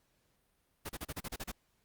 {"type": "noise bursts", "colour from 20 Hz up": "pink", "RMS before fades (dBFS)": -40, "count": 9, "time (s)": [0.85, 1.518], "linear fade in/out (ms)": 10, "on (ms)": 44, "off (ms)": 34, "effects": ["pink hiss -75 dBFS RMS until 1.84 s", "Opus 48 kbps"]}